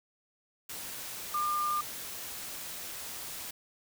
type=tone in noise; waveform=sine; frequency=1200 Hz; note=D6; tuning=37 cents sharp; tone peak=-28 dBFS; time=1.34-1.81 s; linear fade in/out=5 ms; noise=white; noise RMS=-41 dBFS; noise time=0.69-3.51 s; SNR=+10 dB; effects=none